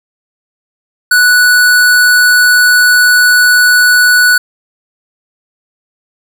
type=tone; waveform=square; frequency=1478 Hz; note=F#6; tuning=2 cents flat; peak=-5 dBFS; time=1.11-4.38 s; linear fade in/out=5 ms; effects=none